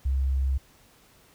sine tone, 67 Hz, C2, 42 cents sharp, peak -21 dBFS, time 0.05-0.58 s, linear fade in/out 10 ms, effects tanh soft clip ceiling -17 dBFS + pink hiss -58 dBFS RMS until 1.34 s

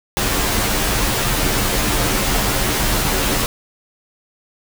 pink noise with comb filter, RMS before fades -18 dBFS, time 0.17-3.46 s, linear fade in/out 0 ms, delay 12 ms, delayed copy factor -1, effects none

